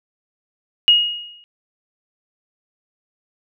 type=tone with exponential decay; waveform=sine; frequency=2876 Hz; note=F#7; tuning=50 cents flat; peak=-6 dBFS; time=0.88-1.44 s; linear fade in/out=0 ms; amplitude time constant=120 ms; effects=none